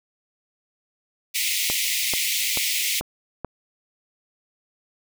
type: high-pass noise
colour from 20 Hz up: pink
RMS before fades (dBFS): -24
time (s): 1.34-3.01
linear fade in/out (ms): 20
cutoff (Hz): 2000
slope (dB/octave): 96
type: click train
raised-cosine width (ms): 1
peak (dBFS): -15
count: 5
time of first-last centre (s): 1.7-3.447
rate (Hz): 2.29
effects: none